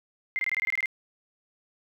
sine tone bursts, 2093 Hz, C7, in tune, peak -24 dBFS, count 10, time 0.36-0.858 s, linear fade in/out 0 ms, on 30 ms, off 22 ms, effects none

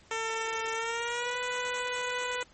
10% pulse tone with pitch glide, 449.1 to 495.4 Hz, A4 to B4, +35 to +5 cents, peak -22 dBFS, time 0.11-2.43 s, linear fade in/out 2 ms, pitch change +170 cents, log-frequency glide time 0.73-1.38 s, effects pink hiss -59 dBFS RMS until 2.53 s + MP3 32 kbps

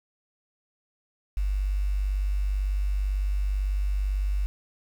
sine tone with quantisation, 49 Hz, G1, in tune, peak -23 dBFS, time 1.37-4.46 s, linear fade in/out 0 ms, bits 8, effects none

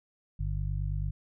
harmonic tone, 49 Hz, G1, in tune, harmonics 1 / 2 / 3, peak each -31 / -34 / -36 dBFS, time 0.39-1.11 s, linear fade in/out 10 ms, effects none

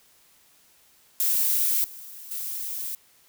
violet noise with level steps, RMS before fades -23 / -42 / -32 dBFS, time 1.2-2.95 s, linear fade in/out 0 ms, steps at 1.84 / 2.31 s, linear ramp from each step 2 ms, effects white hiss -59 dBFS RMS until 3.28 s

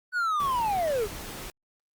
triangle linear sweep, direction down, 1500 to 385.2 Hz, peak -22 dBFS, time 0.12-1.08 s, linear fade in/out 50 ms
pink noise, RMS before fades -39 dBFS, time 0.4-1.5 s, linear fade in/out 0 ms
effects Opus 32 kbps

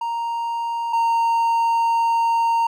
triangle tone pair in turn, 931 / 923 Hz, A#5 / A#5, -2 / -17 cents, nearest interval unison, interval 15 cents, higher first, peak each -20 / -14 dBFS, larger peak second, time 0.01-0.93 / 0.93-2.67 s, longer second, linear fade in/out 5 ms, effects none

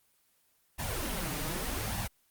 pink noise with flanger, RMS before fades -34 dBFS, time 0.78-2.08 s, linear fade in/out 20 ms, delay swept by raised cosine 1.1 to 6.7 ms, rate 0.83 Hz, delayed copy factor +0.95, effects white hiss -70 dBFS RMS until 2.3 s + Opus 24 kbps

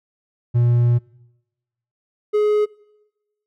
triangle tone pair in turn, 120 / 420.6 Hz, B2 / G#4, -49 / +22 cents, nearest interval octave + minor seventh, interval 2171 cents, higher second, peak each -11 / -12 dBFS, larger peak first, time 0.54-0.99 / 2.33-2.66 s, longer first, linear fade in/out 20 ms, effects noise-tail reverb RT60 1.0 s tail -24 dB re dry

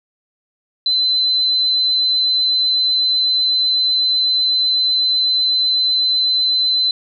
sine tone, 4046 Hz, B7, 41 cents sharp, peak -13 dBFS, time 0.86-6.91 s, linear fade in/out 2 ms, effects none

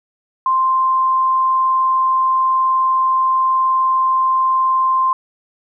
sine tone, 1046.5 Hz, C6, in tune, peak -12 dBFS, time 0.46-5.13 s, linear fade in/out 2 ms, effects none

